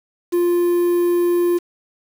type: tone with quantisation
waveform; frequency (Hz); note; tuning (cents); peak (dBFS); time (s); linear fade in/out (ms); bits
triangle; 349.2; F4; 0; -12; 0.32-1.59; 20; 6
effects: none